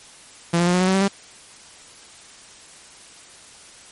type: tone with pitch steps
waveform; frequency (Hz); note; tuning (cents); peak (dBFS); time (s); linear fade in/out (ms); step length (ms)
sawtooth; 170 / 173.67 / 177.42 / 181.26 / 185.17 / 189.17 / 193.26 / 197.43; F3 / F3 / F3 / F#3 / F#3 / F#3 / G3 / G3; -46 / -9 / +28 / -35 / +2 / +39 / -24 / +13; -12; 0.53-1.082; 10; 69
effects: white hiss -45 dBFS RMS until 3.91 s + MP3 48 kbps